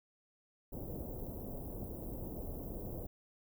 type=band-stop noise; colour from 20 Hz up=pink; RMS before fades=-43 dBFS; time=0.72-3.07 s; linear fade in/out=10 ms; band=620 to 16000 Hz; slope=24 dB/octave; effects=none